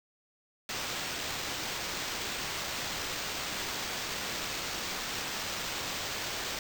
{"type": "noise with sample-and-hold", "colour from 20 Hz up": "white", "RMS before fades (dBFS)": -36, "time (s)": [0.69, 6.59], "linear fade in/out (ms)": 2, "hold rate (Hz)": 11025, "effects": []}